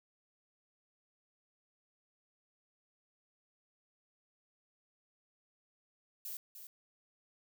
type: noise with echo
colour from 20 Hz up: violet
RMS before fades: -43 dBFS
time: 6.25-6.37 s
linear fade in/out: 2 ms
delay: 300 ms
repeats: 1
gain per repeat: -8 dB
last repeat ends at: 6.67 s
effects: none